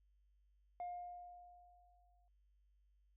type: tone with exponential decay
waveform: sine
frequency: 709 Hz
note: F5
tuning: 26 cents sharp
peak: -39 dBFS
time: 0.8-2.28 s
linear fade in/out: 1 ms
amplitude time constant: 320 ms
effects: tanh soft clip ceiling -40 dBFS + added 50 Hz sine -70 dBFS peak until 3.16 s